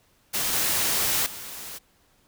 white noise with level steps, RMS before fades -26 / -24 / -38 dBFS, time 0.33-1.79 s, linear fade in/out 20 ms, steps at 0.53 / 1.26 s, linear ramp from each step 2 ms, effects pink hiss -63 dBFS RMS until 2.27 s

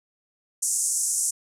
white band-pass noise, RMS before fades -25 dBFS, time 0.62-1.31 s, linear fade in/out 10 ms, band 6200 to 10000 Hz, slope 48 dB/octave, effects none

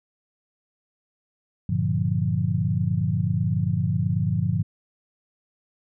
sine chord, G minor seventh, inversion none, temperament equal, 98 / 116.54 / 146.83 / 174.61 Hz, G2 / Bb2 / D3 / F3, 0 / 0 / 0 / 0 cents, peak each -26 dBFS, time 1.69-4.63 s, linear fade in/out 5 ms, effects none

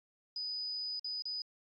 sine tone with dropouts, 4978 Hz, D#8, in tune, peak -36 dBFS, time 0.36-1.42 s, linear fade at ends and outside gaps 2 ms, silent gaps 0.995-1.044 / 1.222-1.254 s, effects AAC 48 kbps

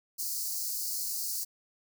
white high-pass noise, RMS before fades -34 dBFS, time 0.18-1.45 s, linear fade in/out 20 ms, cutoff 4300 Hz, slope 96 dB/octave, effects none

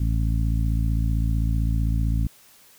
harmonic tone, 55.6 Hz, A1, 19 cents sharp, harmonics 1 / 2 / 3 / 4 / 5, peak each -21 / -25 / -31 / -34 / -36 dBFS, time 0-2.27 s, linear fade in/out 5 ms, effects white hiss -53 dBFS RMS until 2.78 s

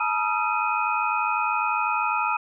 sine tone cluster, 861 / 953 / 1252 / 1360 / 2503 Hz, A5 / A#5 / D#6 / F6 / D#7, -38 / +38 / +10 / -46 / +10 cents, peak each -28 dBFS, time 0-2.37 s, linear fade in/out 5 ms, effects none

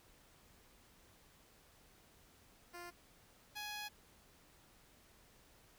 10% pulse tone pair in turn, 349.2 / 835.6 Hz, F4 / G#5, 0 / +10 cents, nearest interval octave + minor third, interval 1510 cents, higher second, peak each -40 / -35 dBFS, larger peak second, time 2.73-2.91 / 3.55-3.89 s, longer second, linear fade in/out 20 ms, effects pink hiss -66 dBFS RMS until 5.78 s

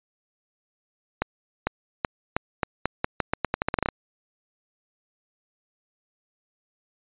accelerating click train, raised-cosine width 0.5 ms, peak -7 dBFS, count 18, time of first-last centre 1.22-3.887 s, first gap 450 ms, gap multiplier 0.84, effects resampled to 8000 Hz

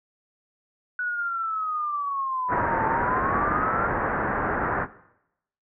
sine linear two-way sweep, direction down then up, 1480 to 879 to 1390 Hz, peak -25 dBFS, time 0.99-3.87 s, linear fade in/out 2 ms, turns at 2.86 s
white low-pass noise, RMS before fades -26 dBFS, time 2.48-4.87 s, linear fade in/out 50 ms, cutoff 1700 Hz, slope 48 dB/octave
effects noise-tail reverb RT60 0.8 s tail -17 dB re dry

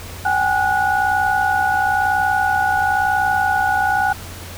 sine tone cluster, 764 / 825 / 1464 Hz, G5 / G#5 / F#6, -45 / -12 / -19 cents, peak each -19 dBFS, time 0.25-4.13 s, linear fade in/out 5 ms, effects added 88 Hz sine -34 dBFS peak until 4.57 s + pink hiss -35 dBFS RMS until 4.57 s

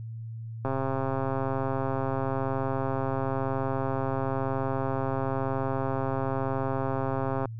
click train, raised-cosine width 1 ms, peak -16 dBFS, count 913, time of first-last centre 0.65-7.456 s, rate 134 Hz, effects added 113 Hz sine -35 dBFS peak until 7.59 s

